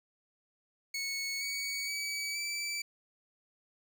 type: tone with pitch steps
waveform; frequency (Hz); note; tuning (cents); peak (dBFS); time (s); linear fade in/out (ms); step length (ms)
20% pulse; 2208 / 2245 / 2283 / 2322; C#7 / C#7 / D7 / D7; -7 / +21 / -50 / -20; -29; 0.94-2.82; 5; 470
effects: none